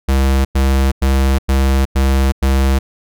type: tone bursts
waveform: square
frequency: 67 Hz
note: C2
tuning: 42 cents sharp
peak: -11 dBFS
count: 6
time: 0.08-2.79 s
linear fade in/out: 10 ms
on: 370 ms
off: 98 ms
effects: none